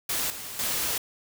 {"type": "noise with level steps", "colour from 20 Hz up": "white", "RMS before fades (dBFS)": [-28, -38, -28], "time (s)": [0.09, 0.98], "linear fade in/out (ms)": 5, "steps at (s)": [0.3, 0.59], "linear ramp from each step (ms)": 2, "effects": []}